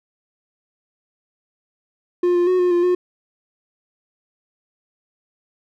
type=tone with pitch steps; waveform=triangle; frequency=354.5 / 350.8 / 366.7 / 358.1 / 348.8 / 359.9 Hz; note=F4 / F4 / F#4 / F4 / F4 / F#4; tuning=+26 / +8 / -15 / +43 / -2 / -48 cents; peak=-12 dBFS; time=2.23-2.95 s; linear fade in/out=5 ms; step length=120 ms; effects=none